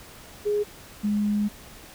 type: tone pair in turn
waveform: sine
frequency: 415.3 / 207.7 Hz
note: G#4 / G#3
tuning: 0 / 0 cents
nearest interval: octave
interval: 1200 cents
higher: first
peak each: -21 dBFS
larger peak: neither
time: 0.45-0.64 / 1.03-1.49 s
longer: second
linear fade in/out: 20 ms
effects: pink hiss -46 dBFS RMS until 1.94 s